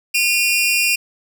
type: tone pair together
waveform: sawtooth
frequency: 2444 / 2746 Hz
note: D#7 / F7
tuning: -32 / -30 cents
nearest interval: major second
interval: 202 cents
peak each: -14 dBFS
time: 0.14-0.96 s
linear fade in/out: 10 ms
effects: none